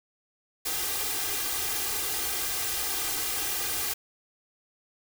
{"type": "noise with comb filter", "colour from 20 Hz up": "white", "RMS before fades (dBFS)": -30, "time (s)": [0.65, 3.94], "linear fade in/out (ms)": 10, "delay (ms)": 2.5, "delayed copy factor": 1, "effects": []}